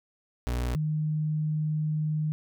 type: tone pair in turn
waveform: 35% pulse / sine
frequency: 61 / 153.71 Hz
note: B1 / D#3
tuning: -21 / -21 cents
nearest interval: octave + major third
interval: 1600 cents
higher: second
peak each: -25 dBFS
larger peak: neither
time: 0.47-0.75 / 0.75-2.32 s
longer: second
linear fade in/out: 0 ms
effects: none